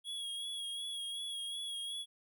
square tone with vibrato, 3322 Hz, G#7, in tune, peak -39 dBFS, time 0.04-2.06 s, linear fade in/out 50 ms, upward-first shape sine, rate 2.7 Hz, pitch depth 34 cents each way, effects none

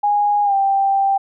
sine tone with pitch glide, 824 to 785.9 Hz, G#5 to G5, -14 to +4 cents, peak -13 dBFS, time 0.03-1.18 s, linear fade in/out 10 ms, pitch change -82 cents, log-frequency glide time 0.44-0.54 s, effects none

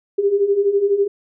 sine beating tone pair, 392 / 404 Hz, G4 / G#4, 0 / -48 cents, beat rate 12 Hz, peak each -20 / -15 dBFS, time 0.18-1.08 s, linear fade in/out 10 ms, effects none

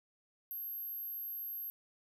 sine tone, 12544 Hz, G9, in tune, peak -39 dBFS, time 0.51-1.7 s, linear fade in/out 0 ms, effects none

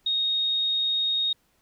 sine tone, 3729 Hz, A#7, in tune, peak -22 dBFS, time 0.06-1.33 s, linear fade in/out 5 ms, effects pink hiss -67 dBFS RMS until 1.61 s

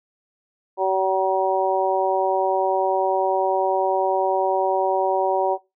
harmonic tone, 190 Hz, F#3, 46 cents sharp, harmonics 2 / 3 / 4 / 5, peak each -23 / -23 / -23 / -23 dBFS, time 0.77-5.58 s, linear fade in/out 50 ms, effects noise-tail reverb RT60 0.2 s tail -17 dB re dry

